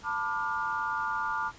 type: chord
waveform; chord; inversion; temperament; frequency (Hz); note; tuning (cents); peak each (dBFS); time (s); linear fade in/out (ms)
sine; B half-diminished seventh; third; just; 889 / 987.8 / 1185.3 / 1422.4; A5 / B5 / D6 / F6; +18 / 0 / +16 / +31; -34 / -37 / -33 / -33; 0.03-1.52; 50
effects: pink hiss -52 dBFS RMS until 1.58 s + resampled to 16000 Hz